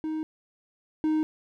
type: tone pair in turn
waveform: triangle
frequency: 313.3 / 311 Hz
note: D#4 / D#4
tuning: +12 / -1 cents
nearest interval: unison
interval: 13 cents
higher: first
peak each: -26 / -20 dBFS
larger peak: second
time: 0.04-0.23 / 1.04-1.23 s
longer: neither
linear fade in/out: 0 ms
effects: none